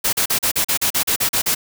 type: noise bursts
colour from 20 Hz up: white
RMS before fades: -18 dBFS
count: 12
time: 0.04-1.549 s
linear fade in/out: 10 ms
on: 90 ms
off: 39 ms
effects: none